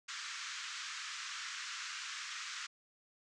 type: band-pass noise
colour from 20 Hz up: pink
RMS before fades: -44 dBFS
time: 0.08-2.67 s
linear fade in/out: 10 ms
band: 1200 to 7300 Hz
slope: 48 dB/octave
effects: none